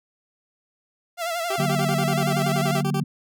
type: tone with vibrato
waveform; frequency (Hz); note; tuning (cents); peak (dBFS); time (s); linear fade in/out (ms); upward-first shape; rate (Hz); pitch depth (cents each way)
sawtooth; 679; F5; -49; -21; 1.17-2.83; 50; sine; 11; 70
type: tone bursts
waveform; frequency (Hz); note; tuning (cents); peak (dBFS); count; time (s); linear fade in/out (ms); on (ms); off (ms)
20% pulse; 389.1; G4; -13; -21; 16; 1.5-3.002; 5; 62; 34
type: chord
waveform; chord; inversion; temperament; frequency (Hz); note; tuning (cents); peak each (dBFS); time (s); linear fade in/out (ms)
sine; D augmented; none; equal; 146.83 / 185 / 233.1; D3 / F#3 / A#3; 0 / 0 / 0; -24 / -27 / -29; 1.58-3.04; 10
effects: none